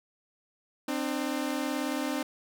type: tone pair together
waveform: sawtooth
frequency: 261.6 / 300 Hz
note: C4 / D4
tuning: 0 / +37 cents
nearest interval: major second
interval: 237 cents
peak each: -28 dBFS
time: 0.88-2.23 s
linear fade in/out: 5 ms
effects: none